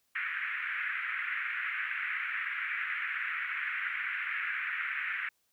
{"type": "band-pass noise", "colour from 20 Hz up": "white", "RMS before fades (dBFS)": -35, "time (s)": [0.15, 5.29], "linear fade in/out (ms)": 5, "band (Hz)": [1400, 2300], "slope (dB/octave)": 48, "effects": ["white hiss -75 dBFS RMS until 5.52 s"]}